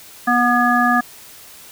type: harmonic tone with a mistuned harmonic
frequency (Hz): 243.4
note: B3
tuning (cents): -25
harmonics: 1 / 3 / 5 / 7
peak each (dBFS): -18 / -18 / -18 / -18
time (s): 0.27-1.01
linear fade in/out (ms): 10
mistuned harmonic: 7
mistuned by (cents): -19
effects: white hiss -41 dBFS RMS until 1.71 s